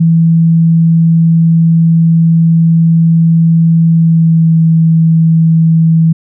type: tone with pitch glide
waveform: sine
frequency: 164.81 to 162.73 Hz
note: E3 to E3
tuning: 0 to -22 cents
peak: -4 dBFS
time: 0-6.13 s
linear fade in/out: 10 ms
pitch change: -22 cents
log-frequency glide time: 3.89-4.58 s
effects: none